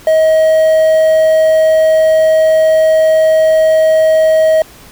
triangle tone with quantisation, 634 Hz, D#5, 32 cents sharp, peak -4 dBFS, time 0.07-4.62 s, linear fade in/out 2 ms, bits 5, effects pink hiss -38 dBFS RMS until 4.91 s

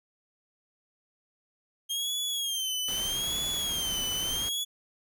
sawtooth tone with vibrato, 3200 Hz, G7, 35 cents sharp, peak -26 dBFS, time 1.89-4.65 s, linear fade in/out 20 ms, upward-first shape sine, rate 0.8 Hz, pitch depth 110 cents each way
pink noise, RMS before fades -40 dBFS, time 2.88-4.49 s, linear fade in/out 2 ms
effects none

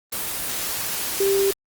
sine tone in noise, 393.1 Hz, G4, 5 cents sharp, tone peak -17 dBFS, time 1.2-1.51 s, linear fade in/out 5 ms, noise white, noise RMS -27 dBFS, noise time 0.12-1.53 s, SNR +7 dB, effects Opus 24 kbps

